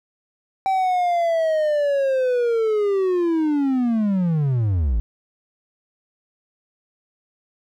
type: linear sweep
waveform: triangle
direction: down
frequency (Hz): 775 to 49.9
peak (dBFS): -15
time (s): 0.66-5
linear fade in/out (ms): 0
effects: none